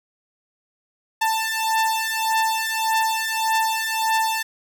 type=beating tone pair; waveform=sawtooth; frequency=887 / 888.7 Hz; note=A5 / A5; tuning=+14 / +17 cents; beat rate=1.7 Hz; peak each=-19 dBFS; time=1.21-4.43 s; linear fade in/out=10 ms; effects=none